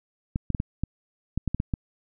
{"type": "clicks", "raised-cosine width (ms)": 5, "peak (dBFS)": -13, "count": 10, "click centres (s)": [0.359, 0.503, 0.548, 0.601, 0.836, 1.376, 1.477, 1.546, 1.601, 1.738], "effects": []}